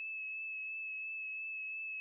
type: tone with vibrato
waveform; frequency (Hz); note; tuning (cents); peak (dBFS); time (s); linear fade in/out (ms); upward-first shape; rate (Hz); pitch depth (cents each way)
sine; 2600; E7; -24; -39; 0-2; 0; triangle; 2.9; 20
effects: none